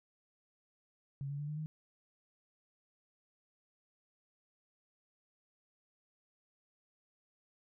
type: tone with pitch steps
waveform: sine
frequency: 138.59 / 142.57 / 146.66 / 150.87 / 155.2 Hz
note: C#3 / C#3 / D3 / D3 / D#3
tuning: 0 / +49 / -2 / +47 / -4 cents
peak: -37 dBFS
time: 1.21-1.66 s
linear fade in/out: 0 ms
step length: 90 ms
effects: none